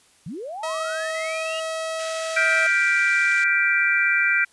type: linear sweep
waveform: sine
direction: up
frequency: 130.81 to 2895 Hz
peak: -30 dBFS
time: 0.26-1.6 s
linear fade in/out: 5 ms
type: tone with pitch glide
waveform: sawtooth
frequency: 640 to 646.7 Hz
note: D#5 to E5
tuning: +49 to -33 cents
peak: -22 dBFS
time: 0.63-2.67 s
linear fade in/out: 5 ms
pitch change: +18 cents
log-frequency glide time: 1.01-2.34 s
type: band-pass noise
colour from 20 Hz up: white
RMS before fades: -39 dBFS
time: 1.99-3.44 s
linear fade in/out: 2 ms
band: 1300 to 8400 Hz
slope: 48 dB/octave
type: chord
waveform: sine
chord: G dominant seventh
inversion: third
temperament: just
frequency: 1411.2 / 1568 / 1960 / 2352 Hz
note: F6 / G6 / B6 / D7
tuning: +18 / 0 / -14 / +2 cents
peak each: -24 / -22 / -24 / -21 dBFS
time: 2.36-4.45 s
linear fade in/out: 10 ms
effects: white hiss -57 dBFS RMS until 4.52 s + resampled to 24000 Hz